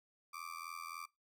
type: tone with amplitude modulation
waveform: 35% pulse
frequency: 1174.7 Hz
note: D6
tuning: in tune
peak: -39 dBFS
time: 0.33-1.06 s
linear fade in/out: 10 ms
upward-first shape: sine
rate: 83.5 Hz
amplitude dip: 95%
effects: noise-tail reverb RT60 0.2 s tail -20 dB re dry